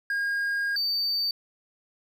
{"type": "tone pair in turn", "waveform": "triangle", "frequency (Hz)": [1625, 4596], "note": ["G#6", "D8"], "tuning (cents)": [-38, -38], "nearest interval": "octave + tritone", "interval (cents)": 1800, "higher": "second", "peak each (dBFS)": -23, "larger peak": "neither", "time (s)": [[0.1, 0.76], [0.76, 1.31]], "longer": "first", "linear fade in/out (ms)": 2, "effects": []}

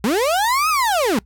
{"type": "linear two-way sweep", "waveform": "35% pulse", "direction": "up then down", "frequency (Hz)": [185.1, 1302, 185.1], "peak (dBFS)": -14, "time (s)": [0.04, 1.19], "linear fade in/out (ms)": 2, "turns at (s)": 0.69, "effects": ["noise-tail reverb RT60 0.1 s tail -23 dB re dry", "added 60 Hz sine -46 dBFS peak until 1.25 s"]}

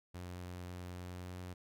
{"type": "tone with pitch glide", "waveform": "sawtooth", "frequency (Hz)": [89.4, 90.33], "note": ["F2", "F#2"], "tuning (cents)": [41, -41], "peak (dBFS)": -40, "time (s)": [0.14, 1.54], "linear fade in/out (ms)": 10, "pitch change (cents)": 18, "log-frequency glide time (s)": [0.63, 1.3], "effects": []}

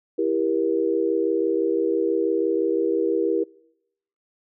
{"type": "chord", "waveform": "sine", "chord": "E diminished", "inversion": "none", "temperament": "just", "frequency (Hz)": [329.6, 395.6, 474.7], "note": ["E4", "G4", "Bb4"], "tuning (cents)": [0, 16, 31], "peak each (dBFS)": -24, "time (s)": [0.18, 3.44], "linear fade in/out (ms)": 10, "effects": ["noise-tail reverb RT60 0.8 s tail -25 dB re dry"]}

